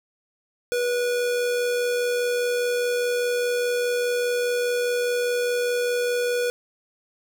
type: tone with amplitude modulation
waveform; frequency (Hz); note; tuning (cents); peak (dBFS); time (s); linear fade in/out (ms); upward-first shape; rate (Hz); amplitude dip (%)
square; 487; B4; -24; -21; 0.72-6.5; 0; sine; 84.9; 25
effects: none